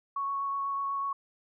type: tone with vibrato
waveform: sine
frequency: 1108.7 Hz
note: C#6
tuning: in tune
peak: -29 dBFS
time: 0.16-1.13 s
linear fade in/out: 5 ms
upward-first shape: sine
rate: 8.1 Hz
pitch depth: 9 cents each way
effects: none